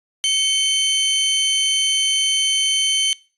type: tone pair together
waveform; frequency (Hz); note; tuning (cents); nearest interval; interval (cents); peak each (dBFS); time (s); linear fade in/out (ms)
sawtooth; 2217 / 3079; C#7 / G7; 0 / -32; tritone; 568; -23 / -13; 0.24-3.13; 0
effects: noise-tail reverb RT60 0.4 s tail -23 dB re dry + resampled to 24000 Hz